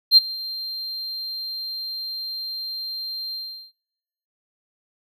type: tone with ADSR envelope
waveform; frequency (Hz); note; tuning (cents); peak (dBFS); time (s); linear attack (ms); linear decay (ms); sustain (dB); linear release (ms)
triangle; 4170; C8; -7; -3; 0.11-3.72; 61; 20; -24; 380
effects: noise-tail reverb RT60 1.0 s tail -24 dB re dry + tanh soft clip ceiling -5 dBFS